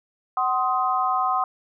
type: chord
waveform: sine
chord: C diminished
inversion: second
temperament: just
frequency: 753.5 / 1046.5 / 1255.8 Hz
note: Gb5 / C6 / Eb6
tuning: +31 / 0 / +16 cents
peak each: -24 dBFS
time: 0.37-1.44 s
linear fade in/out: 2 ms
effects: none